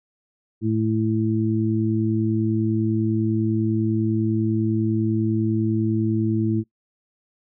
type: harmonic tone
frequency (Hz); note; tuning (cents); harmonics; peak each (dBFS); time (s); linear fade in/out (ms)
110; A2; 0; 1 / 2 / 3; -23 / -23 / -23; 0.61-6.64; 50
effects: noise-tail reverb RT60 0.1 s tail -20 dB re dry